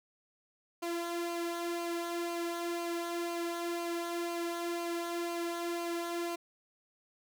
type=tone with flanger; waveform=sawtooth; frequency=342.1 Hz; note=F4; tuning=36 cents flat; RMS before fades=-36 dBFS; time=0.82-6.36 s; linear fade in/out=10 ms; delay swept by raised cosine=0.54 to 2.54 ms; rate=2 Hz; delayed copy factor=-0.55; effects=none